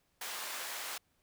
pink high-pass noise, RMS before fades -41 dBFS, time 0.21-0.98 s, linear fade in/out 5 ms, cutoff 850 Hz, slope 12 dB/octave, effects pink hiss -75 dBFS RMS until 1.22 s

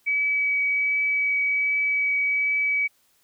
sine tone with vibrato, 2280 Hz, C#7, 48 cents sharp, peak -20 dBFS, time 0.06-2.88 s, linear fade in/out 20 ms, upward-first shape triangle, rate 1.3 Hz, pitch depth 9 cents each way, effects white hiss -64 dBFS RMS until 3.23 s

